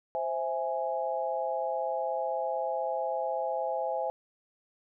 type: chord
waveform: sine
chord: C augmented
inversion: none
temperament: equal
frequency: 523.3 / 659.3 / 830.6 Hz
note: C5 / E5 / G#5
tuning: 0 / 0 / 0 cents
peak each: -33 dBFS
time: 0.15-4.1 s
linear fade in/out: 0 ms
effects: none